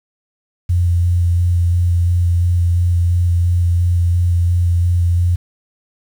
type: tone with vibrato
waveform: sine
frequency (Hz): 87.3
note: F2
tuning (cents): 0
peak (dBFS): -11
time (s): 0.69-5.36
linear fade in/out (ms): 10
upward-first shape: square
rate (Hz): 2.9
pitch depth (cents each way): 13
effects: 7-bit